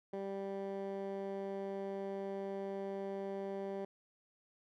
15% pulse tone with band-pass filter, 196 Hz, G3, in tune, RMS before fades -41 dBFS, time 0.13-3.85 s, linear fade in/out 5 ms, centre 410 Hz, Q 1, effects none

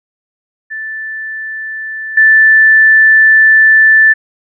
sine tone with level steps, 1760 Hz, A6, in tune, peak -19 / -3 dBFS, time 0.7-4.14 s, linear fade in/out 20 ms, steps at 2.17 s, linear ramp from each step 5 ms, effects none

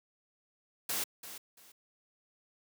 white noise with echo, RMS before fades -34 dBFS, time 0.89-1.04 s, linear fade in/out 5 ms, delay 340 ms, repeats 2, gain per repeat -12 dB, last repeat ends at 1.72 s, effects high-pass 150 Hz 12 dB/octave

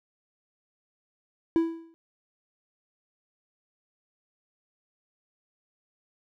triangle tone with exponential decay, 329.9 Hz, E4, 1 cent sharp, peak -15 dBFS, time 1.56-1.94 s, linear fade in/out 0 ms, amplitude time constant 82 ms, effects none

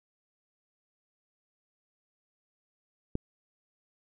click, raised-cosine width 3 ms, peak -17 dBFS, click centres 3.154 s, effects none

